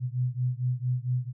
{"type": "beating tone pair", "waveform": "sine", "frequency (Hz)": [123.47, 127.87], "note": ["B2", "C3"], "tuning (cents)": [0, -39], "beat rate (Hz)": 4.4, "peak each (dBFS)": [-28, -29], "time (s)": [0, 1.33], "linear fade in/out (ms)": 50, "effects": []}